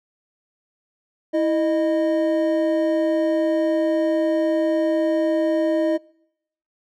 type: tone pair together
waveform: triangle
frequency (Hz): 326.8 / 617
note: E4 / D#5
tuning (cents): -15 / -15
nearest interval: major seventh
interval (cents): 1100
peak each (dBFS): -18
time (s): 1.33-5.98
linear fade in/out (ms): 20
effects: noise-tail reverb RT60 0.8 s tail -26 dB re dry